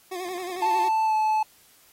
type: tone with vibrato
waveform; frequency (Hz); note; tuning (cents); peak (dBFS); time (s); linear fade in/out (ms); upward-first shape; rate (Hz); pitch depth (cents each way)
25% pulse; 362.2; F#4; -37; -27; 0.11-0.89; 10; sine; 11; 70
type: tone with pitch glide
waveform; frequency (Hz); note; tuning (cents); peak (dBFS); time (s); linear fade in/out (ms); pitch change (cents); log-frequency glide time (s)
triangle; 880 to 865.9; A5 to A5; 0 to -28; -18; 0.62-1.43; 5; -28; 1.05-1.14
effects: white hiss -57 dBFS RMS until 1.92 s + AAC 48 kbps